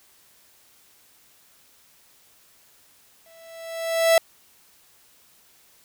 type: tone with exponential growth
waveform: 45% pulse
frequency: 659.3 Hz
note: E5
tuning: in tune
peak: -12 dBFS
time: 3.26-4.18 s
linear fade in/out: 2 ms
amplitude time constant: 200 ms
effects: white hiss -57 dBFS RMS until 5.84 s